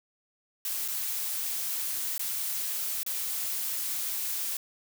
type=noise with dropouts; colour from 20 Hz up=blue; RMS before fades=-32 dBFS; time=0.65-4.57 s; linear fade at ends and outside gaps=2 ms; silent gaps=0.879-0.883 / 2.18-2.194 / 3.032-3.063 s; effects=none